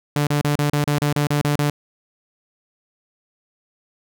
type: tone bursts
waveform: sawtooth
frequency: 146.4 Hz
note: D3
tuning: 5 cents flat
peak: -13 dBFS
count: 11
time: 0.16-1.7 s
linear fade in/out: 2 ms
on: 110 ms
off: 33 ms
effects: none